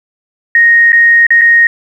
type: tone with dropouts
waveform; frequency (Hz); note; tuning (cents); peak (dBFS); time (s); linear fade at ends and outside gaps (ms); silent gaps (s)
sine; 1864.7; A#6; 0; -3; 0.55-1.67; 2; 0.921-0.929 / 1.267-1.305 / 1.412-1.416
effects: 7-bit